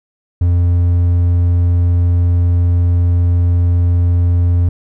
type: tone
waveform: triangle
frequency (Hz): 87.31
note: F2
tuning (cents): 0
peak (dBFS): -7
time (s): 0.41-4.69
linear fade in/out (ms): 5
effects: none